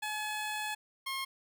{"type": "tone pair in turn", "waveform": "15% pulse", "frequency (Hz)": [852, 1073.5], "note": ["G#5", "C6"], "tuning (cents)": [44, 44], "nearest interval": "major third", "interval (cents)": 400, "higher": "second", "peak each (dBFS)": -28, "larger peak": "neither", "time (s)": [[0.02, 0.75], [1.06, 1.25]], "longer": "first", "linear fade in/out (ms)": 10, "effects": []}